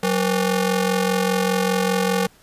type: ring-modulated tone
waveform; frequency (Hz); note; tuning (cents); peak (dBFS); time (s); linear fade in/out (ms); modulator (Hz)
sawtooth; 329; E4; -3; -11; 0.03-2.27; 5; 142
effects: pink hiss -53 dBFS RMS until 2.42 s + resampled to 32000 Hz